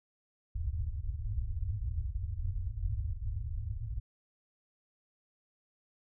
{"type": "low-pass noise", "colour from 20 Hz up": "white", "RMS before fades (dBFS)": -35, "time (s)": [0.55, 4], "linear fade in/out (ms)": 10, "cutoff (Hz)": 110, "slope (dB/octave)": 96, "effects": []}